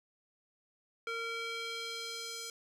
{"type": "tone with band-pass filter sweep", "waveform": "square", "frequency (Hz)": 459.8, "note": "A#4", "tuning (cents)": -24, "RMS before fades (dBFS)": -40, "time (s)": [1.07, 2.5], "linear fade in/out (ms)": 2, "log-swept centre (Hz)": [1900, 6200], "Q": 1.3, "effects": []}